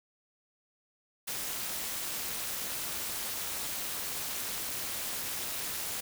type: noise with amplitude modulation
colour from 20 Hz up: white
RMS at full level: -33 dBFS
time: 1.27-6.01 s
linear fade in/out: 10 ms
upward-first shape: sine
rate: 291 Hz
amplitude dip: 70%
effects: none